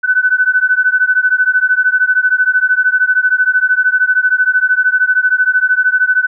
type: beating tone pair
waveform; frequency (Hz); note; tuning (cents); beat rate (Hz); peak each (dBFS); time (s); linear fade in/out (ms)
sine; 1498 / 1511; F#6 / F#6; +21 / +36; 13; -12; 0.03-6.27; 20
effects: none